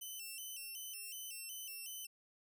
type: tone with vibrato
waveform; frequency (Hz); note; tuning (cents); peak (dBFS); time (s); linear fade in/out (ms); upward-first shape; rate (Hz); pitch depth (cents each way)
5% pulse; 2861; F7; +41; -37; 0.01-2.07; 10; square; 2.7; 100
effects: none